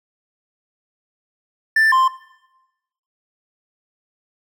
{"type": "tone pair in turn", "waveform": "triangle", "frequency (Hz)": [1772, 1047], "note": ["A6", "C6"], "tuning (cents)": [12, 1], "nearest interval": "major sixth", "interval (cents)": 911, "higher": "first", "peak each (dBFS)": -10, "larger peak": "neither", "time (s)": [[1.76, 1.92], [1.92, 2.08]], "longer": "neither", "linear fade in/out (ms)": 5, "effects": ["noise-tail reverb RT60 1.0 s tail -19 dB re dry"]}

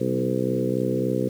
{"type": "harmonic tone with a mistuned harmonic", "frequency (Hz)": 63.6, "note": "C2", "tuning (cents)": -48, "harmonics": [2, 3, 4, 5, 6, 7, 8], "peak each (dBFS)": [-29, -29, -29, -29, -29, -29, -29], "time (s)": [0, 1.29], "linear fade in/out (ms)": 10, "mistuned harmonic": 3, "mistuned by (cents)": 23, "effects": ["8-bit"]}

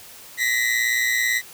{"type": "tone pair together", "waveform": "40% pulse", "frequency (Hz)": [1897.9, 2016], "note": ["A#6", "B6"], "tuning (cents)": [31, 35], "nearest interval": "minor second", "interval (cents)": 104, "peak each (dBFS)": -21, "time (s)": [0.37, 1.42], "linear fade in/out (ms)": 50, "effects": ["white hiss -43 dBFS RMS until 1.53 s"]}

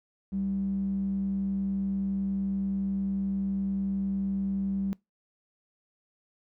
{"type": "tone with band-pass filter", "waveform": "square", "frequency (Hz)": 65.1, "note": "C2", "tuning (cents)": -8, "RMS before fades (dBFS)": -30, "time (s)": [0.32, 4.93], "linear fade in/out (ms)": 0, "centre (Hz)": 190, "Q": 9.6, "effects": ["noise-tail reverb RT60 0.2 s tail -24 dB re dry"]}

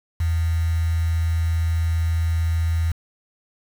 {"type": "tone with quantisation", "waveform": "sine", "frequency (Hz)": 82.41, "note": "E2", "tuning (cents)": 0, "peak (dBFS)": -18, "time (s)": [0.2, 2.92], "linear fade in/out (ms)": 5, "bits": 6, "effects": []}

